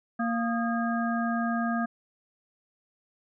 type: harmonic tone with a mistuned harmonic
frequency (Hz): 232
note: A#3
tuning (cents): -8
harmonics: 1 / 3 / 5 / 7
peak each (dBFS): -27 / -32 / -34 / -35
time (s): 0.19-1.86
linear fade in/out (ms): 10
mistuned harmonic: 5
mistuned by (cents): +110
effects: none